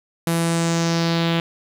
sawtooth tone with low-pass filter sweep, 167.1 Hz, E3, 24 cents sharp, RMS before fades -20 dBFS, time 0.27-1.4 s, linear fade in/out 2 ms, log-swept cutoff 12000 to 3200 Hz, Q 2.8, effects 7-bit

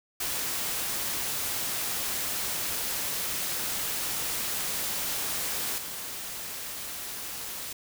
white noise with level steps, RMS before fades -31 / -37 dBFS, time 0.2-7.73 s, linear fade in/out 5 ms, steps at 5.78 s, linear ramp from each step 2 ms, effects none

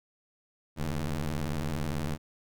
25% pulse ring-modulated tone, 77.9 Hz, D#2, 3 cents sharp, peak -23 dBFS, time 0.76-2.18 s, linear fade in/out 50 ms, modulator 71.4 Hz, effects none

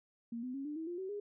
sine tone with pitch steps, 233.1 / 252.7 / 274 / 297.1 / 322.1 / 349.3 / 378.7 / 410.6 Hz, A#3 / B3 / C#4 / D4 / E4 / F4 / F#4 / G#4, 0 / +40 / -20 / +20 / -40 / 0 / +40 / -20 cents, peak -38 dBFS, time 0.32-1.2 s, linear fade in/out 5 ms, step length 110 ms, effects none

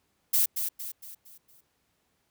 violet noise with echo, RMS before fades -23 dBFS, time 0.33-0.46 s, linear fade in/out 10 ms, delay 230 ms, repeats 5, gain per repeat -7 dB, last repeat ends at 1.61 s, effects pink hiss -73 dBFS RMS until 2.3 s + high-pass 60 Hz 12 dB/octave

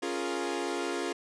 sawtooth chord, Bb minor seventh, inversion first, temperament equal, 277.2 / 349.2 / 415.3 / 466.2 Hz, Db4 / F4 / Ab4 / Bb4, 0 / 0 / 0 / 0 cents, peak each -33 / -30 / -33 / -35 dBFS, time 0.02-1.13 s, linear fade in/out 10 ms, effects resampled to 22050 Hz

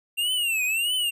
square tone with vibrato, 2745 Hz, F7, 31 cents flat, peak -23 dBFS, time 0.17-1.11 s, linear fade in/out 20 ms, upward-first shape triangle, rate 1.6 Hz, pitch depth 190 cents each way, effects none

